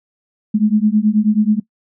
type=beating tone pair; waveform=sine; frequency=208.2 / 217.5 Hz; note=G#3 / A3; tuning=+5 / -20 cents; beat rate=9.3 Hz; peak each=-14 dBFS; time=0.54-1.6 s; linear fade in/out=10 ms; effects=noise-tail reverb RT60 0.1 s tail -20 dB re dry